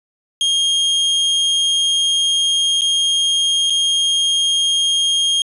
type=tone with dropouts; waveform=40% pulse; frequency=3235 Hz; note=G#7; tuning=46 cents flat; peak=-13 dBFS; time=0.41-5.42 s; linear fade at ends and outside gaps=1 ms; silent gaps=2.81-2.818 / 3.699-3.704 s; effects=resampled to 24000 Hz